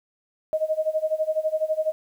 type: tone with tremolo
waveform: sine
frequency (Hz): 626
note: D#5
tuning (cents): +10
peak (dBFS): -18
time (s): 0.53-1.92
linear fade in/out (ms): 0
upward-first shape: sine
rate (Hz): 12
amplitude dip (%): 90
effects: 9-bit